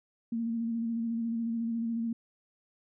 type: tone with vibrato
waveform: sine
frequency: 230 Hz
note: A#3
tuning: 23 cents flat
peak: -29 dBFS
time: 0.32-2.13 s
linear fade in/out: 5 ms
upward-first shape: square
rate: 14 Hz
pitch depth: 23 cents each way
effects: none